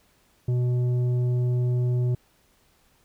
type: tone with tanh clipping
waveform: triangle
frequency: 123.6 Hz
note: B2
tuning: 2 cents sharp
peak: -22 dBFS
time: 0.48-2.15 s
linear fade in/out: 5 ms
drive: 12 dB
effects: pink hiss -63 dBFS RMS until 3.04 s